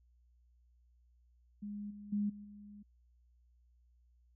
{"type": "tone with level steps", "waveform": "sine", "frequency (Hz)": 205.8, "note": "G#3", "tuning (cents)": -16, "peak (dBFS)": [-40, -47, -31, -47, -50], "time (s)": [1.62, 2.83], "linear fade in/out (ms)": 10, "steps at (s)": [1.9, 2.12, 2.29, 2.44], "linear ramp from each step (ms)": 10, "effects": ["added 60 Hz sine -65 dBFS peak until 4.35 s"]}